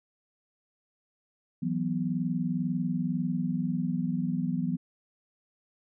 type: chord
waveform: sine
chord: E suspended second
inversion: none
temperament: equal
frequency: 164.81 / 185 / 246.9 Hz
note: E3 / F#3 / B3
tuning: 0 / 0 / 0 cents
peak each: -31 dBFS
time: 1.62-4.77 s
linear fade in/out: 10 ms
effects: none